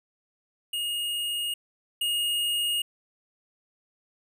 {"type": "tone pair in turn", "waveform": "square", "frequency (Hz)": [2859, 2859], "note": ["F7", "F7"], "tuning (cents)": [40, 40], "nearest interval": "unison", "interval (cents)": 0, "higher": "neither", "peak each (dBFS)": [-28, -25], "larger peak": "second", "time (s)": [[0.73, 1.54], [2.01, 2.82]], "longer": "neither", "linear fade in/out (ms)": 5, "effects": []}